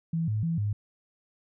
sine tone with pitch steps, 164.6 / 107.4 / 165.9 / 103.6 Hz, E3 / A2 / E3 / G#2, -2 / -41 / +11 / -4 cents, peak -25 dBFS, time 0.13-0.73 s, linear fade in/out 5 ms, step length 150 ms, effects none

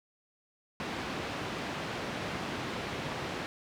pink band-pass noise, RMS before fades -37 dBFS, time 0.8-3.46 s, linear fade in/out 0 ms, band 130 to 3400 Hz, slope 12 dB/octave, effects none

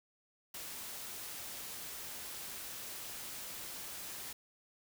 white noise, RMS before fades -45 dBFS, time 0.54-4.33 s, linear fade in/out 5 ms, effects none

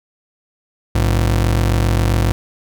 40% pulse ring-modulated tone, 83.3 Hz, E2, 19 cents sharp, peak -9 dBFS, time 0.95-2.32 s, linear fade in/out 0 ms, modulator 23.7 Hz, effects none

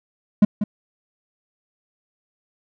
triangle tone with echo, 207.7 Hz, G#3, in tune, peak -6 dBFS, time 0.42-0.45 s, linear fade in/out 5 ms, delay 190 ms, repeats 1, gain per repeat -10 dB, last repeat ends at 0.64 s, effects none

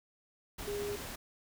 sine tone in noise, 409.4 Hz, G#4, 25 cents flat, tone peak -35 dBFS, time 0.67-0.96 s, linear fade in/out 10 ms, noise pink, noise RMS -43 dBFS, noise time 0.58-1.16 s, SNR +5 dB, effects none

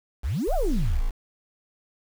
sine exponential two-way sweep, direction up then down, 48.54 to 780 to 48.54 Hz, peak -23 dBFS, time 0.23-1.01 s, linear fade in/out 20 ms, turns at 0.54 s
sine tone, 28 Hz, A0, 31 cents sharp, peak -20 dBFS, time 0.47-1.11 s, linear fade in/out 20 ms
effects tanh soft clip ceiling -16 dBFS + 7-bit

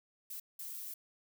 violet noise bursts at uneven times, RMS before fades -44 dBFS, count 2, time 0.3-0.4 / 0.59-0.94 s, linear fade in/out 5 ms, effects none

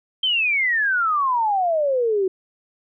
sine exponential sweep, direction down, 3172 to 367 Hz, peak -17 dBFS, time 0.23-2.28 s, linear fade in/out 5 ms, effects none

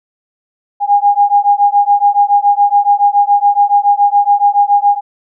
sine beating tone pair, 811 / 818.1 Hz, G#5 / G#5, -41 / -26 cents, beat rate 7.1 Hz, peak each -10 dBFS, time 0.8-5.01 s, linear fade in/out 50 ms, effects none

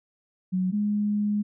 sine tone pair in turn, 185 / 207.7 Hz, F#3 / G#3, 0 / 0 cents, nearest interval major second, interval 200 cents, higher second, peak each -22 dBFS, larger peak neither, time 0.52-0.72 / 0.72-1.43 s, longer second, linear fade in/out 20 ms, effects none

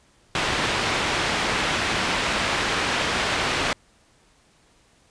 white low-pass noise, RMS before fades -24 dBFS, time 0.35-3.73 s, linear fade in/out 2 ms, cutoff 2800 Hz, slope 12 dB/octave, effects pink hiss -59 dBFS RMS until 5.1 s + resampled to 22050 Hz

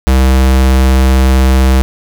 square tone, 65.41 Hz, C2, in tune, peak -6 dBFS, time 0.07-1.82 s, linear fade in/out 0 ms, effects none

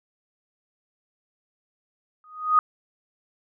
sine tone with exponential growth, 1244.5 Hz, D#6, in tune, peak -11 dBFS, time 2.24-2.59 s, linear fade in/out 1 ms, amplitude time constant 74 ms, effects none

